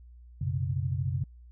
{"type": "chord", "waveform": "sine", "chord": "F# suspended fourth", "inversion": "none", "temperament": "equal with one note detuned", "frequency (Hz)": [92.5, 123.47, 136.92], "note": ["F#2", "B2", "C#3"], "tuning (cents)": [0, 0, -21], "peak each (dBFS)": [-31, -33, -31], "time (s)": [0.41, 1.24], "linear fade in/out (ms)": 5, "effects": ["added 60 Hz sine -48 dBFS peak until 1.51 s"]}